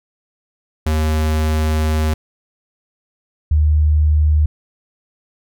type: tone pair in turn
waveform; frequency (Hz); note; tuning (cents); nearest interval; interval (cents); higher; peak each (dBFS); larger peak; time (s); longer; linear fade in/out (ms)
square / sine; 77.78 / 76; D#2 / D#2; 0 / -40; unison; 40; first; -15 / -10; second; 0.86-2.14 / 3.51-4.46; first; 5
effects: none